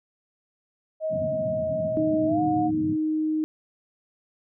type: tone with pitch glide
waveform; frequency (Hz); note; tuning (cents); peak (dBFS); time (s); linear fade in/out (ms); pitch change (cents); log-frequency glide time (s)
sine; 631 to 720.7; D#5 to F#5; +24 to -46; -24; 1-2.71; 50; +230; 2.26-2.41
type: band-pass noise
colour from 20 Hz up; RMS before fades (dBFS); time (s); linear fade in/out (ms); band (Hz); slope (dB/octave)
pink; -34; 1.09-2.97; 50; 100 to 260; 48
type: tone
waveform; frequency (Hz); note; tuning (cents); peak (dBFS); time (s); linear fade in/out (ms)
sine; 311.1; D#4; 0; -22; 1.97-3.44; 0
effects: none